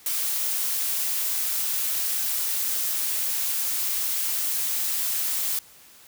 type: noise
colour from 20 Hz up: blue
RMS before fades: -26 dBFS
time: 0.06-5.59 s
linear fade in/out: 2 ms
effects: white hiss -51 dBFS RMS until 6.07 s